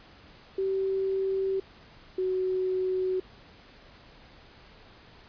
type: tone pair in turn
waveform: sine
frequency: 385 / 372.3 Hz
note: G4 / F#4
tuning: -31 / +11 cents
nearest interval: minor second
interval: 58 cents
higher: first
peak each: -25 dBFS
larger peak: neither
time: 0.58-1.6 / 2.18-3.2 s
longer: neither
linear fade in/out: 5 ms
effects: pink hiss -53 dBFS RMS until 5.28 s + resampled to 11025 Hz